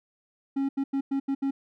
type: tone bursts at uneven times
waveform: triangle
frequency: 273.7 Hz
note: C#4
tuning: 22 cents flat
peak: -22 dBFS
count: 6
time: 0.56-0.69 / 0.77-0.84 / 0.93-1.01 / 1.11-1.2 / 1.28-1.35 / 1.42-1.51 s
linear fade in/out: 10 ms
effects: none